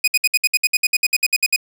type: tone bursts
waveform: sawtooth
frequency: 2485 Hz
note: D#7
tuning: 3 cents flat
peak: -9 dBFS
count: 16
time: 0.04-1.562 s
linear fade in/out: 5 ms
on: 37 ms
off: 62 ms
effects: none